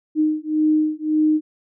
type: beating tone pair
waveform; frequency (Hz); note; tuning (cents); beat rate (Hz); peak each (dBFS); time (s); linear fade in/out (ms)
sine; 307.5 / 309.3; D#4 / D#4; -20 / -10; 1.8; -19; 0.15-1.41; 50
effects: none